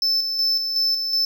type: tone with tremolo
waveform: triangle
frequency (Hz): 5274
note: E8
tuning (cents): 0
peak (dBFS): -16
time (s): 0.02-1.25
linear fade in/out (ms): 2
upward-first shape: square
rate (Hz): 2.7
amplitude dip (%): 45
effects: none